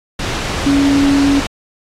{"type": "tone in noise", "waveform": "sine", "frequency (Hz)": 280, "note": "C#4", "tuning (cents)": 18, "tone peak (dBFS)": -9, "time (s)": [0.66, 1.4], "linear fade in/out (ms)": 5, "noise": "pink", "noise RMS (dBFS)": -20, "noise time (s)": [0.19, 1.47], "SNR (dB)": 8, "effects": ["low-pass 6000 Hz 12 dB/octave", "AAC 48 kbps"]}